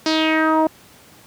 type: tone with low-pass filter sweep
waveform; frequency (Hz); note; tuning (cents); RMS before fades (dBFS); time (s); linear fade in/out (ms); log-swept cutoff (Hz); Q
sawtooth; 316.1; D#4; +27; -17; 0.06-0.67; 2; 5200 to 750; 3.9
effects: pink hiss -47 dBFS RMS until 1.26 s + high-pass 100 Hz 12 dB/octave